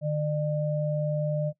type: tone pair together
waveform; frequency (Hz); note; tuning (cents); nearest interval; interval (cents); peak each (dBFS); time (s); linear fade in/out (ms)
sine; 150.86 / 601; D3 / D5; +47 / +40; 2 octaves; 2393; -26 / -29; 0.01-1.53; 50
effects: noise-tail reverb RT60 0.1 s tail -18 dB re dry